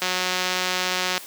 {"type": "click train", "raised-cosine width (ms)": 0.2, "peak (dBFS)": -6, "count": 213, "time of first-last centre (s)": [0.02, 1.178], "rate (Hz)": 183, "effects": ["white hiss -40 dBFS RMS until 1.26 s", "high-pass 200 Hz 12 dB/octave"]}